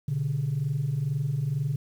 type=tone pair together; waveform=sine; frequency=122.25 / 144.4 Hz; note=B2 / D3; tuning=-17 / -29 cents; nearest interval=minor third; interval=288 cents; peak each=-29 / -25 dBFS; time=0.08-1.76 s; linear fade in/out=5 ms; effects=tanh soft clip ceiling -20 dBFS + 9-bit